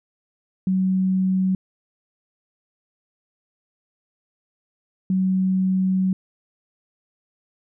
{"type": "tone bursts at uneven times", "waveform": "sine", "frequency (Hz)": 187.8, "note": "F#3", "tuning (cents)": 26, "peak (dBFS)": -17, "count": 2, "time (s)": [[0.67, 1.55], [5.1, 6.13]], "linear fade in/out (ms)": 2, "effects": []}